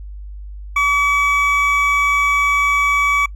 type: tone pair together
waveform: triangle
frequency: 1141 / 2281 Hz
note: C#6 / C#7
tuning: +50 / +49 cents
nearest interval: octave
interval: 1199 cents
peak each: -14 dBFS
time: 0.76-3.26 s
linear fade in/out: 5 ms
effects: noise-tail reverb RT60 0.1 s tail -25 dB re dry + added 50 Hz sine -29 dBFS peak until 3.35 s